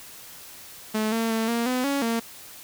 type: tone with pitch steps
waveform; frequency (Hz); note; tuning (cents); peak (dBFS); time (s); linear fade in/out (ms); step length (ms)
sawtooth; 216.5 / 227 / 223.9 / 233.7 / 252.8 / 279.8 / 229.7; A3 / A#3 / A3 / A#3 / B3 / C#4 / A#3; -28 / -46 / +30 / +5 / +41 / +16 / -25; -19; 0.94-2.2; 10; 180
effects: white hiss -44 dBFS RMS until 2.63 s